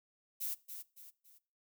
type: noise with echo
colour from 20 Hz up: violet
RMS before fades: -38 dBFS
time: 0.4-0.55 s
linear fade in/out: 20 ms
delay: 280 ms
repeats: 3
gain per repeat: -8 dB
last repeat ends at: 1.39 s
effects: noise-tail reverb RT60 0.4 s tail -21 dB re dry